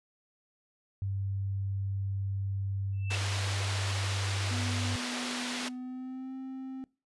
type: tone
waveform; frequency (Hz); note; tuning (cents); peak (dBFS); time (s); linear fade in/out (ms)
sine; 98; G2; 0; -30; 1.02-4.96; 0
type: tone with exponential growth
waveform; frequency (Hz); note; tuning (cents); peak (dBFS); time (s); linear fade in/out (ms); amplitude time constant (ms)
sine; 2655; E7; +12; -31; 2.93-3.15; 0; 47
type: band-pass noise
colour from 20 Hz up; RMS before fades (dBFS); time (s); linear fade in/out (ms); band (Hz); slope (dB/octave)
white; -37; 3.1-5.69; 10; 290 to 4600; 12
type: tone with pitch glide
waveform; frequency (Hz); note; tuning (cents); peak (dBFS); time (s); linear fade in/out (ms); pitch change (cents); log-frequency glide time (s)
triangle; 246.9 to 263.1; B3 to C4; 0 to +10; -35; 4.51-6.84; 0; +110; 5.51-6.35
effects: noise-tail reverb RT60 0.3 s tail -22 dB re dry + resampled to 24000 Hz